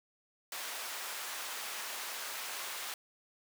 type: high-pass noise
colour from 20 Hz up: pink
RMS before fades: -41 dBFS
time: 0.52-2.94 s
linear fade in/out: 2 ms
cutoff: 930 Hz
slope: 12 dB/octave
effects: none